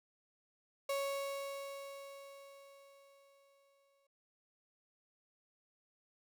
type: tone with exponential decay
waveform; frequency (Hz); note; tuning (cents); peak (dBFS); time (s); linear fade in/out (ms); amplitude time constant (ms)
35% pulse; 554.4; C#5; 0; -32; 0.89-4.07; 5; 690
effects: none